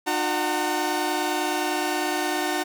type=tone cluster; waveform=sawtooth; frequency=303.4 / 360.1 / 750 / 910 Hz; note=D#4 / F#4 / F#5 / A#5; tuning=-44 / -47 / +23 / -42 cents; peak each=-25 dBFS; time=0.06-2.64 s; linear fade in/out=20 ms; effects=none